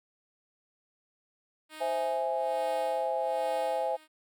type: tone with tremolo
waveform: 5% pulse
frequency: 311.1 Hz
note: D#4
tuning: in tune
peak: -30 dBFS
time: 1.69-4.08 s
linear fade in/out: 50 ms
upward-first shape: sine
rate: 1.2 Hz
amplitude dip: 80%
type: chord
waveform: sine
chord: C augmented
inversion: none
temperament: equal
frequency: 523.3 / 659.3 / 830.6 Hz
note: C5 / E5 / G#5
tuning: 0 / 0 / 0 cents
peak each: -32 dBFS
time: 1.8-3.97 s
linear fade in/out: 20 ms
effects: none